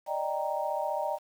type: chord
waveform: sine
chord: Eb major seventh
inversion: third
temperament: equal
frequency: 587.3 / 622.3 / 784 / 932.3 Hz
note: D5 / Eb5 / G5 / Bb5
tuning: 0 / 0 / 0 / 0 cents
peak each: -34 dBFS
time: 0.06-1.19 s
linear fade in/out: 50 ms
effects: 9-bit